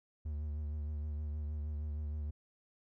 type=tone with vibrato; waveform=triangle; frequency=75 Hz; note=D2; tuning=37 cents sharp; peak=-34 dBFS; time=0.25-2.31 s; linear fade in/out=10 ms; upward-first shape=sine; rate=6.4 Hz; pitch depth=40 cents each way; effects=none